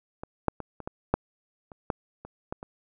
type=clicks; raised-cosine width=1 ms; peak=-22 / -8 / -21 / -25 / -19 / -7 / -30 / -12 / -27 / -18 / -25 dBFS; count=11; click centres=0.235 / 0.483 / 0.603 / 0.803 / 0.875 / 1.14 / 1.718 / 1.902 / 2.25 / 2.525 / 2.629 s; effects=none